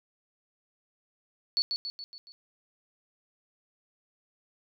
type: tone with echo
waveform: sine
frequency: 4435 Hz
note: C#8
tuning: in tune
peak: -23 dBFS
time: 1.57-1.62 s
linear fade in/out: 0 ms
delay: 140 ms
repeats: 5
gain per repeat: -5 dB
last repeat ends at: 2.32 s
effects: none